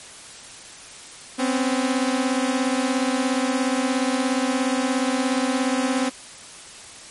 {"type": "beating tone pair", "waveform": "sawtooth", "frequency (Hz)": [254.1, 271.1], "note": ["B3", "C#4"], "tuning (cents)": [49, -38], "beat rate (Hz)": 17, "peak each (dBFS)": [-18, -20], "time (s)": [1.38, 6.1], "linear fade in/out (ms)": 20, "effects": ["white hiss -41 dBFS RMS until 7.1 s", "MP3 48 kbps"]}